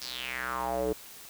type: tone with band-pass filter sweep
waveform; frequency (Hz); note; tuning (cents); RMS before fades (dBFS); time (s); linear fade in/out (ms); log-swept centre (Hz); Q
square; 62.7; B1; +27; -33; 0.01-0.93; 5; 5300 to 400; 4.6
effects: white hiss -48 dBFS RMS until 1.29 s